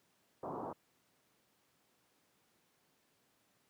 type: low-pass noise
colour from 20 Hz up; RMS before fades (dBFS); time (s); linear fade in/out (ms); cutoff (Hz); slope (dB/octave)
white; -42; 0.43-0.73; 2; 1100; 48
effects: pink hiss -74 dBFS RMS until 3.69 s + high-pass 150 Hz 12 dB/octave